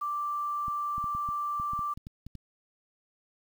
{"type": "tone", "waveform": "sine", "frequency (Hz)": 1174.7, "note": "D6", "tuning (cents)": 0, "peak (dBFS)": -29, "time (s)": [0.01, 1.94], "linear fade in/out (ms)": 10}
{"type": "clicks", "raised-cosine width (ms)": 5, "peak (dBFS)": -30, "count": 12, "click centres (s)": [0.682, 0.981, 1.042, 1.15, 1.289, 1.599, 1.734, 1.792, 1.975, 2.069, 2.266, 2.353]}
{"effects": ["9-bit"]}